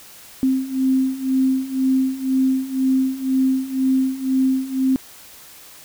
sine beating tone pair, 261.6 / 263.6 Hz, C4 / C4, 0 / +13 cents, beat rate 2 Hz, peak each -21 / -18 dBFS, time 0.43-4.96 s, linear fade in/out 0 ms, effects white hiss -43 dBFS RMS until 5.84 s

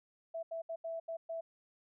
sine tone bursts at uneven times, 659.3 Hz, E5, in tune, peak -37 dBFS, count 6, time 0.34-0.43 / 0.51-0.62 / 0.69-0.76 / 0.84-1 / 1.08-1.17 / 1.29-1.41 s, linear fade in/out 10 ms, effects none

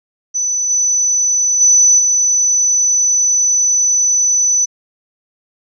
sine tone with level steps, 5990 Hz, F#8, 20 cents sharp, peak -14 / -11 / -6 / -10 dBFS, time 0.34-4.66 s, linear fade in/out 20 ms, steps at 0.69 / 1.6 / 1.98 s, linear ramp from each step 20 ms, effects none

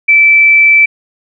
sine tone, 2322 Hz, D7, 20 cents flat, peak -3 dBFS, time 0.08-0.86 s, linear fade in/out 10 ms, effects none

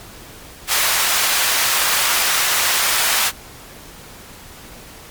pink high-pass noise, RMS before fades -17 dBFS, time 0.67-3.32 s, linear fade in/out 50 ms, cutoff 1100 Hz, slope 12 dB/octave, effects pink hiss -39 dBFS RMS until 5.1 s + MP3 96 kbps

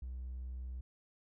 triangle tone, 63 Hz, B1, 35 cents sharp, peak -37 dBFS, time 0.02-0.81 s, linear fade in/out 5 ms, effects tanh soft clip ceiling -36 dBFS

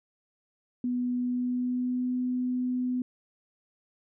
sine tone with pitch glide, 246.9 to 250.8 Hz, B3 to B3, 0 to +27 cents, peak -26 dBFS, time 0.84-3.02 s, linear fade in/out 2 ms, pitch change +27 cents, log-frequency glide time 1.19-2.16 s, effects none

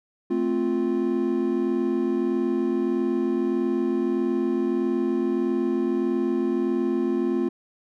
triangle chord, F major, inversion first, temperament equal, 220 / 261.6 / 349.2 Hz, A3 / C4 / F4, 0 / 0 / 0 cents, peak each -26 / -24 / -22 dBFS, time 0.3-7.49 s, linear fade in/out 10 ms, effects none

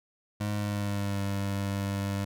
25% pulse tone with pitch glide, 104.1 to 99.28 Hz, G#2 to G2, +5 to +22 cents, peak -25 dBFS, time 0.4-2.25 s, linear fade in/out 10 ms, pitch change -83 cents, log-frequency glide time 0.53-1.21 s, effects none

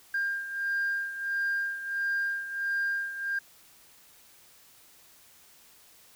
sine beating tone pair, 1600 / 1601.5 Hz, G6 / G6, +35 / +37 cents, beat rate 1.5 Hz, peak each -28 / -33 dBFS, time 0.14-3.39 s, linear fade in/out 5 ms, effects tanh soft clip ceiling -23 dBFS + white hiss -57 dBFS RMS until 6.15 s

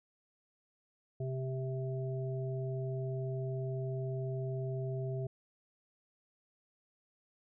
harmonic tone, 131 Hz, C3, 2 cents sharp, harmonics 1 / 3 / 5, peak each -35 / -41 / -45 dBFS, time 1.2-5.27 s, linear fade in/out 5 ms, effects none

